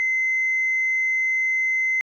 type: tone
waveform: sine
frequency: 2059 Hz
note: C7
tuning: 28 cents flat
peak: -18 dBFS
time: 0-2.01 s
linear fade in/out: 0 ms
effects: tanh soft clip ceiling -15 dBFS